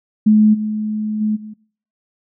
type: tone with level steps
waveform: sine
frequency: 213.9 Hz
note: A3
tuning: 49 cents flat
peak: -7 / -18 / -14 / -30 dBFS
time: 0.26-1.54 s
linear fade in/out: 10 ms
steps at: 0.53 / 1.2 / 1.35 s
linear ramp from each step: 20 ms
effects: noise-tail reverb RT60 0.5 s tail -22 dB re dry